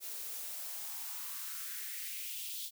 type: noise with high-pass filter sweep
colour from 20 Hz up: blue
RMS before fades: -42 dBFS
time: 0-2.71 s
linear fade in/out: 50 ms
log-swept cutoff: 340 to 3700 Hz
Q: 2.9
effects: none